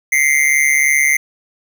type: tone with amplitude modulation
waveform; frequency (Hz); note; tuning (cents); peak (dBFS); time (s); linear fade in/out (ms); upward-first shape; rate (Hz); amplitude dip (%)
square; 2084; C7; -7; -8; 0.12-1.17; 5; sine; 143; 80
effects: none